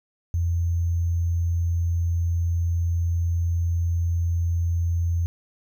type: tone with sample-and-hold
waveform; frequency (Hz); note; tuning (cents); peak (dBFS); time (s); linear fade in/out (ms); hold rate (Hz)
sine; 85.1; F2; -44; -20; 0.34-5.26; 0; 6300
effects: none